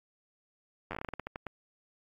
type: slowing click train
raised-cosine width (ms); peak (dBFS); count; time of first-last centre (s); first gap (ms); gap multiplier
0.5; -22; 14; 0.91-1.467; 10; 1.22
effects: AAC 48 kbps